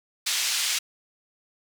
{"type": "band-pass noise", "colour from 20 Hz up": "pink", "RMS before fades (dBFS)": -26, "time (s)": [0.26, 0.79], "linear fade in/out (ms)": 10, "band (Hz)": [2900, 8200], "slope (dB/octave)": 12, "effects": []}